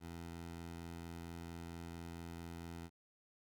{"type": "tone", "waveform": "15% pulse", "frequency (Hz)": 84.4, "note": "E2", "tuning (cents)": 41, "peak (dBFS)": -40, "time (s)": [0, 2.9], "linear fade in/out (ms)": 50, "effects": []}